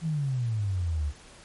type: exponential sweep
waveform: sine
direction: down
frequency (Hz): 168.1 to 69.3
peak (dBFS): -25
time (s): 0.01-1.13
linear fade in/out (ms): 50
effects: pink hiss -51 dBFS RMS until 1.44 s + MP3 48 kbps